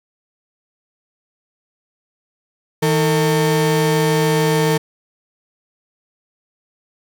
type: tone pair together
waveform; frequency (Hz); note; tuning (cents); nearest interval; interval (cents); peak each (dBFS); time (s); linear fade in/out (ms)
35% pulse; 159.66 / 452.1; D#3 / A4; +45 / +47; octave + tritone; 1802; -15; 2.82-4.78; 10
effects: none